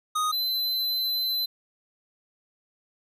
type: tone pair in turn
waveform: square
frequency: 1244.5 / 4048 Hz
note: D#6 / B7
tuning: 0 / +42 cents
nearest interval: octave + minor sixth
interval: 2042 cents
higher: second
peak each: -24 / -25 dBFS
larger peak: first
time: 0.15-0.32 / 0.32-1.46 s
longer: second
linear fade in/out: 10 ms
effects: resampled to 32000 Hz